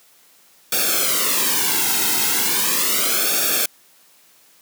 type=noise with flanger; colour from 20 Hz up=white; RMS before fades=-19 dBFS; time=0.72-3.66 s; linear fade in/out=5 ms; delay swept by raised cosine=0.99 to 1.74 ms; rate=0.37 Hz; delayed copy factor=-1; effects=white hiss -53 dBFS RMS until 4.61 s + high-pass 150 Hz 12 dB/octave

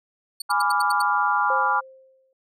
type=tone bursts; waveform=25% pulse; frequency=4458 Hz; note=C#8; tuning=9 cents sharp; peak=-23 dBFS; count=7; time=0.4-1.02 s; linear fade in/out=5 ms; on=20 ms; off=80 ms
type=chord; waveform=sine; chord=G# diminished seventh; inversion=none; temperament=equal with one note detuned; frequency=830.6 / 992.3 / 1174.7 / 1396.9 Hz; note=G#5 / B5 / D6 / F6; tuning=0 / +8 / 0 / 0 cents; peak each=-24 dBFS; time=0.49-1.81 s; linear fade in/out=20 ms
type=tone with exponential decay; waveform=sine; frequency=527 Hz; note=C5; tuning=12 cents sharp; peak=-25 dBFS; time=1.5-2.33 s; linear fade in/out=2 ms; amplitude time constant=180 ms
effects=none

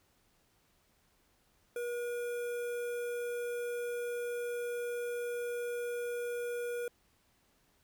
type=tone with notch filter; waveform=square; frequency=480.7 Hz; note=B4; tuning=47 cents flat; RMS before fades=-37 dBFS; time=1.76-6.88 s; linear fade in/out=2 ms; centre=4500 Hz; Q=0.69; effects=pink hiss -71 dBFS RMS until 7.83 s

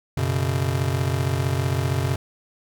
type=chord; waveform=square; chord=F# suspended fourth; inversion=none; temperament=just; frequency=92.5 / 123.33 / 138.75 Hz; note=F#2 / B2 / C#3; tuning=0 / -2 / +2 cents; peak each=-26 dBFS; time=0.17-2.16 s; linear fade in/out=5 ms; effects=none

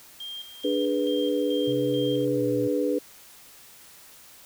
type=tone with tremolo; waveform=sine; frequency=3200 Hz; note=G7; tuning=35 cents sharp; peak=-34 dBFS; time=0.2-2.25 s; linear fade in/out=5 ms; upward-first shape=square; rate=2.3 Hz; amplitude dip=65%
type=chord; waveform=sine; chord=G# diminished; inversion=second; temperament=equal; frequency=293.7 / 415.3 / 493.9 Hz; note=D4 / G#4 / B4; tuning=0 / 0 / 0 cents; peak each=-26 / -28 / -26 dBFS; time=0.64-2.99 s; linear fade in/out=10 ms
type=tone with pitch glide; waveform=sine; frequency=130.81 to 122.05 Hz; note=C3 to B2; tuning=0 to -20 cents; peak=-32 dBFS; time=1.67-2.68 s; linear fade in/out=10 ms; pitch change=-120 cents; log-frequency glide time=2.35-2.42 s
effects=white hiss -50 dBFS RMS until 4.45 s

